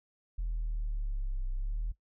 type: linear two-way sweep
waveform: sine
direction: down then up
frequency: 42 to 31.17 to 42 Hz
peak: -29 dBFS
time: 0.38-1.92 s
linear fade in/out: 10 ms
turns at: 1.51 s
effects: noise-tail reverb RT60 0.1 s tail -17 dB re dry + tanh soft clip ceiling -28 dBFS